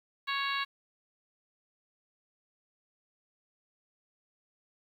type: harmonic tone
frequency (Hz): 554.4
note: C#5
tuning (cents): 0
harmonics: 2 / 3 / 4 / 5 / 6 / 7 / 8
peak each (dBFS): -34 / -36 / -38 / -39 / -44 / -38 / -44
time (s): 0.27-0.65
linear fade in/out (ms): 20
effects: 10-bit